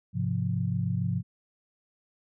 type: chord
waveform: sine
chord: F minor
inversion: first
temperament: equal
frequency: 103.83 / 130.81 / 174.61 Hz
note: Ab2 / C3 / F3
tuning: 0 / 0 / 0 cents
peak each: -30 dBFS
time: 0.13-1.23 s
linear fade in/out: 50 ms
effects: none